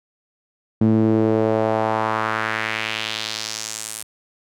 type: tone with band-pass filter sweep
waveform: sawtooth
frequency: 110 Hz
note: A2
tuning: in tune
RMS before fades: -21 dBFS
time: 0.81-4.03 s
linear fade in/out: 5 ms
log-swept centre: 230 to 10000 Hz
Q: 2
effects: none